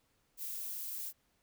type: noise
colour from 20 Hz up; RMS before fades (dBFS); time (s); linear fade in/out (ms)
violet; -41; 0.37-1.13; 50
effects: pink hiss -75 dBFS RMS until 1.42 s